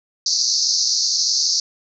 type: band-pass noise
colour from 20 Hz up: pink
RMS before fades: -19 dBFS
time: 0.26-1.6 s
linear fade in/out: 2 ms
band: 4300 to 6300 Hz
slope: 96 dB/octave
effects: none